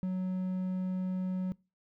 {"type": "tone", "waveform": "triangle", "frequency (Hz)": 185.2, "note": "F#3", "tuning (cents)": 2, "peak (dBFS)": -28, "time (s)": [0.03, 1.52], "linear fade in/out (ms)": 0, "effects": ["noise-tail reverb RT60 0.3 s tail -24 dB re dry"]}